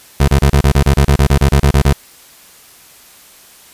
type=tone bursts; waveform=25% pulse; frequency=69.7 Hz; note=C#2; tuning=10 cents sharp; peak=-3 dBFS; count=16; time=0.2-1.928 s; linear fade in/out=5 ms; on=78 ms; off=32 ms; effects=white hiss -42 dBFS RMS until 3.73 s + resampled to 32000 Hz